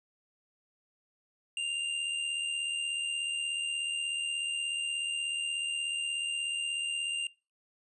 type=tone with amplitude modulation; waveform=square; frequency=2794 Hz; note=F7; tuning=in tune; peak=-30 dBFS; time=1.57-7.27 s; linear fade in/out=2 ms; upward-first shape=sine; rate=76.6 Hz; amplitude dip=45%; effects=noise-tail reverb RT60 0.3 s tail -22 dB re dry + resampled to 24000 Hz